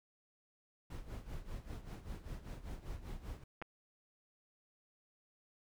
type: noise with tremolo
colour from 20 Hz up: brown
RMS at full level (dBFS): -43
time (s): 0.9-3.44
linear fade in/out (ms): 5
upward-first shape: sine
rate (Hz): 5.1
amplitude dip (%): 75
type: clicks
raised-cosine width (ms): 0.5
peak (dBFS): -30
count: 2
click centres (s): 3.617 / 3.623
effects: none